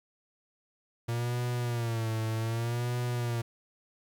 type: tone with vibrato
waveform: 45% pulse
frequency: 116.54 Hz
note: A#2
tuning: in tune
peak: -29 dBFS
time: 1.08-3.42 s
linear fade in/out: 10 ms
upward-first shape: sine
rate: 0.65 Hz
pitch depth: 87 cents each way
effects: 11-bit